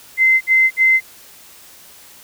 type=tone bursts; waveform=sine; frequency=2068 Hz; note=C7; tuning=21 cents flat; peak=-9 dBFS; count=3; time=0.17-1.006 s; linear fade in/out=50 ms; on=240 ms; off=58 ms; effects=white hiss -43 dBFS RMS until 2.23 s